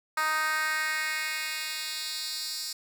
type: tone with high-pass filter sweep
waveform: 10% pulse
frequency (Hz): 311.1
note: D#4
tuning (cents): 0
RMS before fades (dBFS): -31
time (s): 0.17-2.73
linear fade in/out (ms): 5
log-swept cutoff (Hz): 1200 to 5200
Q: 2.1
effects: none